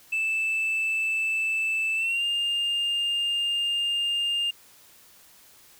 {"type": "tone with pitch glide", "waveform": "sine", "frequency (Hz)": [2637, 2810], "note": ["E7", "F7"], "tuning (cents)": [0, 10], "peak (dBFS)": -21, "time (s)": [0.12, 4.51], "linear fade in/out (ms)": 10, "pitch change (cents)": 110, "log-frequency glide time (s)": [1.96, 2.24], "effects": ["tanh soft clip ceiling -22 dBFS", "white hiss -54 dBFS RMS until 5.79 s"]}